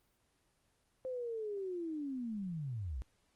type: linear sweep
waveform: sine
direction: down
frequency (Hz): 523.3 to 52.5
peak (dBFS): -37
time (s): 1.05-3.02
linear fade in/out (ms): 0
effects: pink hiss -75 dBFS RMS until 3.35 s + Opus 24 kbps